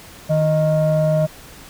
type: tone pair together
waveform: sine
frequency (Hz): 155.57 / 622.3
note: D#3 / D#5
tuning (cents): 0 / 0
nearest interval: 2 octaves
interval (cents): 2400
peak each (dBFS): -15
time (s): 0.29-1.27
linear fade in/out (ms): 20
effects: tanh soft clip ceiling -10 dBFS + pink hiss -41 dBFS RMS until 1.69 s